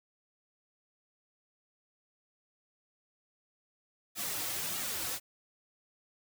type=noise with flanger; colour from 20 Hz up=white; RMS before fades=-36 dBFS; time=4.15-5.2 s; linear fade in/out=50 ms; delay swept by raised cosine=1.9 to 5 ms; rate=1.6 Hz; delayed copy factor=-0.7; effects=none